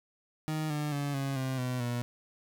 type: tone with pitch steps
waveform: 30% pulse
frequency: 155.56 / 149.14 / 142.98 / 137.08 / 131.42 / 125.99 / 120.79 Hz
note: D#3 / D3 / D3 / C#3 / C3 / B2 / B2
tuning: 0 / +27 / -46 / -19 / +8 / +35 / -38 cents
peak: -28 dBFS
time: 0.48-2.02 s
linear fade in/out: 0 ms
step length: 220 ms
effects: none